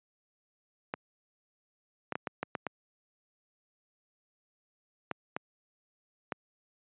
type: clicks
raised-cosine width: 0.5 ms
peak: -17 dBFS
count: 10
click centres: 0.939 / 2.123 / 2.155 / 2.272 / 2.43 / 2.552 / 2.667 / 5.113 / 5.365 / 6.322 s
effects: high-pass 150 Hz 12 dB/octave + resampled to 8000 Hz